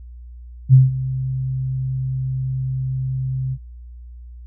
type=tone with ADSR envelope; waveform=sine; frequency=130.81 Hz; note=C3; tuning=in tune; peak=-4 dBFS; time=0.69-3.58 s; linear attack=44 ms; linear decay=170 ms; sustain=-16 dB; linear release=54 ms; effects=added 60 Hz sine -35 dBFS peak until 4.46 s